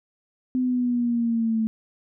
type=exponential sweep; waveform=sine; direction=down; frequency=255.8 to 220 Hz; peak=-20 dBFS; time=0.55-1.67 s; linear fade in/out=0 ms; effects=none